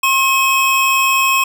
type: tone pair together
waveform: square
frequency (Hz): 1073 / 2552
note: C6 / D#7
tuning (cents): +43 / +43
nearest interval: octave + minor third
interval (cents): 1500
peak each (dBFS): -15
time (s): 0.03-1.44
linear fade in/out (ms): 5
effects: none